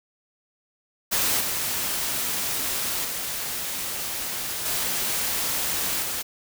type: noise with level steps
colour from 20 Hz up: white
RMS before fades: -23 / -27 / -30 / -26 / -29 dBFS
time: 1.11-6.23 s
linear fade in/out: 20 ms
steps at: 1.4 / 3.04 / 4.65 / 6.02 s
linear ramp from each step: 10 ms
effects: none